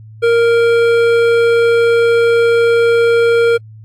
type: tone with hard clipping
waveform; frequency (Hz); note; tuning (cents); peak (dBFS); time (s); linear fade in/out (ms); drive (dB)
triangle; 466.2; A#4; 0; -10; 0.22-3.58; 20; 16
effects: added 109 Hz sine -33 dBFS peak until 3.84 s + AAC 64 kbps